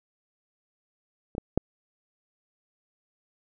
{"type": "clicks", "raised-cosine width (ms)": 2, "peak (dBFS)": [-24, -15, -8], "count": 3, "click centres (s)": [1.351, 1.381, 1.576], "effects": []}